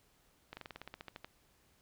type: slowing click train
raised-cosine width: 0.3 ms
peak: -29 dBFS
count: 13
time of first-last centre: 0.53-1.246 s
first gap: 40 ms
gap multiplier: 1.07
effects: pink hiss -70 dBFS RMS until 1.81 s

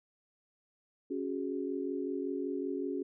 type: chord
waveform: sine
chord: C# suspended fourth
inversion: none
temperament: equal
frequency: 277.2 / 370 / 415.3 Hz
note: C#4 / F#4 / G#4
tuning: 0 / 0 / 0 cents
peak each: -36 / -37 / -39 dBFS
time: 1.1-3.03 s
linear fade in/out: 10 ms
effects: none

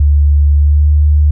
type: tone with pitch glide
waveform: sine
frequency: 72.7 to 74.4 Hz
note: D2 to D2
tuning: -17 to +23 cents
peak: -5 dBFS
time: 0-1.31 s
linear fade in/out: 5 ms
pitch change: +40 cents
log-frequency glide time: 0.56-0.88 s
effects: none

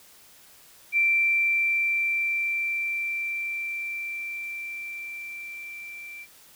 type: tone with level ramp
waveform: sine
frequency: 2349 Hz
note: D7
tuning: in tune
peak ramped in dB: -18 to -38 dBFS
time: 0.92-6.27 s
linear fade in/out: 50 ms
effects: white hiss -53 dBFS RMS until 6.55 s

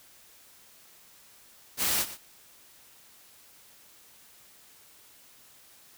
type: noise with echo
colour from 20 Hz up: white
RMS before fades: -27 dBFS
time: 1.77-2.06 s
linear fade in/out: 50 ms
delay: 120 ms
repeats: 1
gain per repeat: -14 dB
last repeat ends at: 2.18 s
effects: white hiss -56 dBFS RMS until 5.97 s

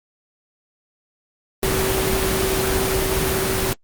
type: tone in noise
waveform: sine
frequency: 381.4 Hz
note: G4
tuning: 47 cents flat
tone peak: -22 dBFS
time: 1.63-3.73 s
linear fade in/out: 0 ms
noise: pink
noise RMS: -21 dBFS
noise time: 1.63-3.73 s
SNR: -4 dB
effects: Opus 24 kbps

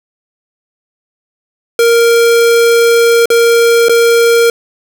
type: tone with dropouts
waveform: square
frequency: 466.2 Hz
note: A#4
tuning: in tune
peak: -6 dBFS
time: 1.79-4.5 s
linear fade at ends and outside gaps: 2 ms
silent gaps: 3.257-3.302 / 3.885-3.894 s
effects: none

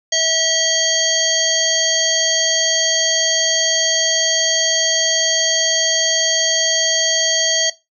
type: harmonic tone with a mistuned harmonic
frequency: 647 Hz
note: E5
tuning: 32 cents flat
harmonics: 1 / 3 / 5 / 7 / 9 / 10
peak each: -23 / -24 / -20 / -20 / -24 / -20 dBFS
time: 0.12-7.7 s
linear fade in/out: 5 ms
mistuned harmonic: 9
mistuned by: -23 cents
effects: noise-tail reverb RT60 0.2 s tail -17 dB re dry

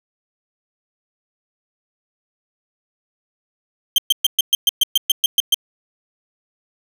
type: tone bursts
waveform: 40% pulse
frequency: 3154 Hz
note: G7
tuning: 10 cents sharp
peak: -10 dBFS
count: 12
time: 3.96-5.544 s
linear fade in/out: 2 ms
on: 22 ms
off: 120 ms
effects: none

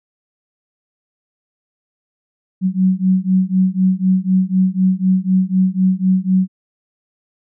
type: beating tone pair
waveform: sine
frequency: 185 / 189 Hz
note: F#3 / F#3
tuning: 0 / +37 cents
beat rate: 4 Hz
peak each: -15 / -15 dBFS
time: 2.61-6.48 s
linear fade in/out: 50 ms
effects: none

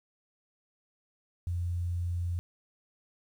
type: tone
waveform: sine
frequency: 87.31 Hz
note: F2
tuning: in tune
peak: -29 dBFS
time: 1.47-2.39 s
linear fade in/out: 0 ms
effects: 10-bit

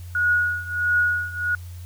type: tone with tremolo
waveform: sine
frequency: 1452 Hz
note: F#6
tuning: 33 cents flat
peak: -15 dBFS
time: 0.15-1.55 s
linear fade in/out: 2 ms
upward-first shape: triangle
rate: 1.5 Hz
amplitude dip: 90%
effects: added 88 Hz sine -34 dBFS peak until 1.85 s + white hiss -51 dBFS RMS until 1.85 s

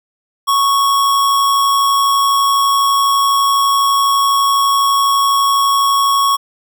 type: tone with amplitude modulation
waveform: square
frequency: 1108 Hz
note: C#6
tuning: 1 cent flat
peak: -10 dBFS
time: 0.47-6.37 s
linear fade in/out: 20 ms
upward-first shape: sine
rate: 112 Hz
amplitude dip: 25%
effects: none

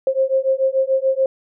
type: beating tone pair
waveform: sine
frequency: 528 / 534.9 Hz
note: C5 / C5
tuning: +16 / +38 cents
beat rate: 6.9 Hz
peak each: -18 dBFS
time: 0.07-1.26 s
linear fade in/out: 2 ms
effects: none

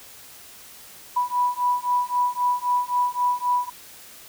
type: beating tone pair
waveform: sine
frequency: 982 / 985.8 Hz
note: B5 / B5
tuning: -10 / -3 cents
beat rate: 3.8 Hz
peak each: -23 dBFS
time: 1.16-3.7 s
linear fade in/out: 10 ms
effects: white hiss -45 dBFS RMS until 4.28 s

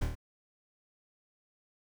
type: noise with echo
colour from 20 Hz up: brown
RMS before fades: -29 dBFS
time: 0.01-0.05 s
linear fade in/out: 10 ms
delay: 26 ms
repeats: 4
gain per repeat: -3 dB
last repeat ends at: 0.154 s
effects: none

